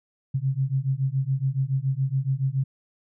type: beating tone pair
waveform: sine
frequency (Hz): 130.81 / 137.91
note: C3 / C#3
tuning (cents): 0 / -9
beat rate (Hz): 7.1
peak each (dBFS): -25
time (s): 0.34-2.64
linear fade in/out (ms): 10
effects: none